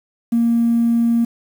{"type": "tone", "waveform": "triangle", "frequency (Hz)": 233.1, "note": "A#3", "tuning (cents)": 0, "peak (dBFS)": -9, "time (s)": [0.32, 1.25], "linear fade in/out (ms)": 10, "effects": ["tanh soft clip ceiling -10 dBFS", "7-bit"]}